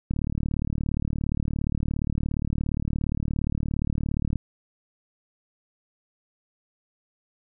click train, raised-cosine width 5 ms, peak -14 dBFS, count 159, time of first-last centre 0.11-4.357 s, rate 37.2 Hz, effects none

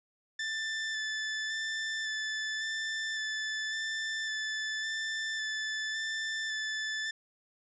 sawtooth tone with vibrato, 1760 Hz, A6, in tune, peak -29 dBFS, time 0.39-7.11 s, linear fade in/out 5 ms, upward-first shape square, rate 0.9 Hz, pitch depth 12 cents each way, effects resampled to 16000 Hz + 11-bit

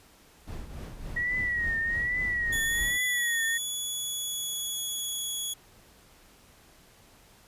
brown noise with tremolo, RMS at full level -36 dBFS, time 0.47-2.98 s, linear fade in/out 10 ms, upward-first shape triangle, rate 3.5 Hz, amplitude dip 65%
sine tone with vibrato, 1905 Hz, A#6, 37 cents sharp, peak -26 dBFS, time 1.16-3.58 s, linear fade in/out 10 ms, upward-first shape triangle, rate 1.2 Hz, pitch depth 93 cents each way
15% pulse tone with pitch glide, 3416 to 3363 Hz, G#7 to G#7, +48 to +21 cents, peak -24 dBFS, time 2.52-5.54 s, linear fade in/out 10 ms, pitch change -27 cents, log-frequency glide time 3.12-5.32 s
effects pink hiss -57 dBFS RMS until 7.47 s + resampled to 32000 Hz

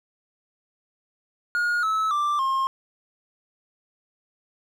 triangle tone with pitch steps, 1433 / 1299 / 1177.5 / 1067.4 Hz, F6 / E6 / D6 / C6, +44 / -26 / +4 / +34 cents, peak -19 dBFS, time 1.55-2.67 s, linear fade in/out 0 ms, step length 280 ms, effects none

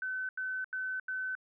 sine tone bursts, 1519 Hz, F#6, 45 cents sharp, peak -33 dBFS, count 4, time 0.02-1.352 s, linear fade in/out 2 ms, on 270 ms, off 84 ms, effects none

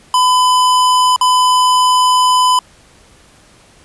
square tone with dropouts, 1006 Hz, B5, 32 cents sharp, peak -9 dBFS, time 0.14-2.59 s, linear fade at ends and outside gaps 2 ms, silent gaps 1.162-1.211 s, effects pink hiss -46 dBFS RMS until 3.84 s + resampled to 24000 Hz

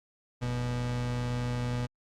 35% pulse tone pair together, 43.96 / 122.2 Hz, F1 / B2, +12 / -18 cents, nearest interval octave + tritone, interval 1770 cents, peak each -38 / -28 dBFS, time 0.41-1.87 s, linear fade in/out 20 ms, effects low-pass 7000 Hz 12 dB/octave + Opus 48 kbps

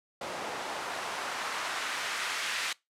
white noise with band-pass filter sweep, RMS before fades -35 dBFS, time 0.21-2.73 s, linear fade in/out 5 ms, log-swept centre 590 to 2100 Hz, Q 0.98, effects noise-tail reverb RT60 0.2 s tail -23 dB re dry + low-pass 11000 Hz 12 dB/octave

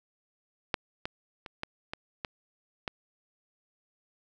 clicks, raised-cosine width 0.3 ms, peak -10 / -17 / -25 / -17 / -19 / -17 / -16 dBFS, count 7, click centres 0.742 / 1.055 / 1.462 / 1.634 / 1.935 / 2.248 / 2.878 s, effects none

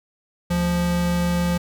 square tone pair together, 73.86 / 174.61 Hz, D2 / F3, +10 / 0 cents, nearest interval octave + minor third, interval 1490 cents, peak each -29 / -20 dBFS, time 0.5-1.58 s, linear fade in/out 10 ms, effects none

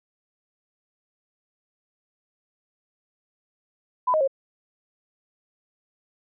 sine tone with pitch steps, 1001 / 624 / 542 Hz, B5 / D#5 / C#5, +23 / +5 / -39 cents, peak -18 dBFS, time 4.07-4.277 s, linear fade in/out 10 ms, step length 69 ms, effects none

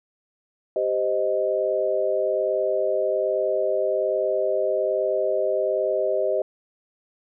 sine chord, C minor, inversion second, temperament equal with one note detuned, 392 / 521.1 / 622.3 Hz, G4 / C5 / Eb5, 0 / -7 / 0 cents, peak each -26 / -25 / -23 dBFS, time 0.76-6.42 s, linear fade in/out 2 ms, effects none

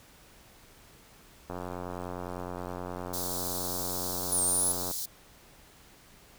click train, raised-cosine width 1 ms, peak -23 dBFS, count 307, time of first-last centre 1.5-4.911 s, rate 89.7 Hz
white high-pass noise, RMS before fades -35 dBFS, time 3.13-5.06 s, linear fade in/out 10 ms, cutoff 3800 Hz, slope 48 dB/octave
sine exponential two-way sweep, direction down then up, 10470 to 8620 to 10470 Hz, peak -25 dBFS, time 4.32-4.72 s, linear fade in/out 2 ms, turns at 4.42 s
effects pink hiss -56 dBFS RMS until 6.38 s

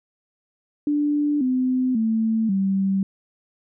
sine tone with pitch steps, 293.7 / 255.7 / 222.6 / 193.77 Hz, D4 / C4 / A3 / G3, 0 / -40 / +20 / -20 cents, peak -18 dBFS, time 0.87-3.03 s, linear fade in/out 2 ms, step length 540 ms, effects none

